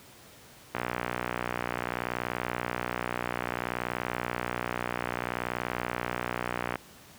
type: click train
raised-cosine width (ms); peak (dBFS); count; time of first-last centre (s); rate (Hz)
0.5; -14; 365; 0.75-6.757; 60.6
effects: pink hiss -52 dBFS RMS until 7.18 s + high-pass 80 Hz 12 dB/octave